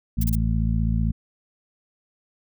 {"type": "harmonic tone", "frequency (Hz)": 55.6, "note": "A1", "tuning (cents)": 19, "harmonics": [1, 2, 3, 4], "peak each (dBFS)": [-22, -25, -27, -28], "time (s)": [0.17, 1.12], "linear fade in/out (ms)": 10}
{"type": "noise bursts", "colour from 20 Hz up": "violet", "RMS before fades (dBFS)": -30, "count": 3, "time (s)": [0.21, 0.354], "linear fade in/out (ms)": 5, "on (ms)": 28, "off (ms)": 30}
{"effects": []}